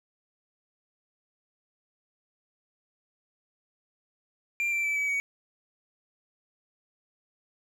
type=tone with pitch steps; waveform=triangle; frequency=2377 / 2346 / 2315 / 2284 / 2254 Hz; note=D7 / D7 / D7 / D7 / C#7; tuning=+20 / -2 / -25 / -49 / +28 cents; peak=-24 dBFS; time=4.6-5.2 s; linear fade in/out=0 ms; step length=120 ms; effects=none